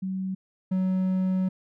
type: tone pair in turn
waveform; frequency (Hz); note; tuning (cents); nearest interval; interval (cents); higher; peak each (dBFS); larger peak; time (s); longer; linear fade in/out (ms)
sine / triangle; 189.1 / 186.82; F#3 / F#3; +38 / +17; unison; 21; first; -27 / -20; second; 0.02-0.35 / 0.71-1.49; second; 10
effects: none